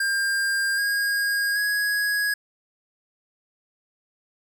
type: tone with pitch steps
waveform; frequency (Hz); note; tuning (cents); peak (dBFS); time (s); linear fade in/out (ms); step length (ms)
square; 1600 / 1631.7 / 1664.1; G6 / G#6 / G#6; +35 / -31 / +3; -22; 0-2.34; 5; 780
effects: none